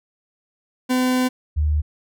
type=tone pair in turn; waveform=40% pulse / sine; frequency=254 / 75.51 Hz; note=B3 / D2; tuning=+49 / +49 cents; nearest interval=octave + major sixth; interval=2100 cents; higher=first; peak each=-16 dBFS; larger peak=neither; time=0.89-1.29 / 1.56-1.82 s; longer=first; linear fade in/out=20 ms; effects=none